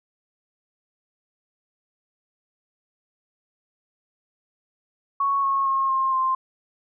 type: tone with pitch steps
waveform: sine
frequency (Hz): 1108.7 / 1093.4 / 1078.4 / 1063.5 / 1048.9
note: C#6 / C#6 / C#6 / C6 / C6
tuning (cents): 0 / -24 / -48 / +28 / +4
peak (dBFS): -19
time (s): 5.2-6.35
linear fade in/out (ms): 5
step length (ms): 230
effects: none